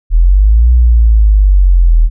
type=linear two-way sweep; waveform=sine; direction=up then down; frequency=38.77 to 61.1 to 38.77 Hz; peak=-3 dBFS; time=0.1-2.1 s; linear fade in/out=50 ms; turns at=0.72 s; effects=none